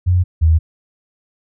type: tone pair in turn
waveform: sine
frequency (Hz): 90.1 / 80.27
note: F#2 / E2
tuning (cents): -45 / -45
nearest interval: major second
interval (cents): 200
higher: first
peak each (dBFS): -10 / -8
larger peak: second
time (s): 0.06-0.24 / 0.41-0.59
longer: neither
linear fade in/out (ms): 20
effects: none